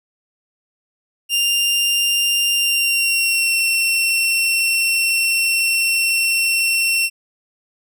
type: tone with pitch glide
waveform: sawtooth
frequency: 2794 to 2714 Hz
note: F7 to E7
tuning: 0 to +50 cents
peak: -12 dBFS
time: 1.29-7.1 s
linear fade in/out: 50 ms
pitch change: -50 cents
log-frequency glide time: 2.54-3.55 s
effects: none